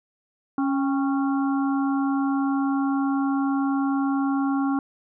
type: harmonic tone with a mistuned harmonic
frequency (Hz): 275.6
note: C#4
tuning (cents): -10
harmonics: 1 / 3 / 4 / 5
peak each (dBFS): -21 / -31 / -33 / -35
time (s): 0.58-4.79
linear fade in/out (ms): 2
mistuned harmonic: 3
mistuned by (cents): -62
effects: none